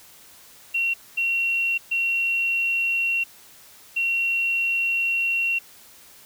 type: tone bursts at uneven times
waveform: sine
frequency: 2736 Hz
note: F7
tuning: 36 cents flat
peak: -20 dBFS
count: 4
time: 0.74-0.94 / 1.17-1.78 / 1.91-3.24 / 3.96-5.59 s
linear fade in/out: 10 ms
effects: white hiss -49 dBFS RMS until 6.25 s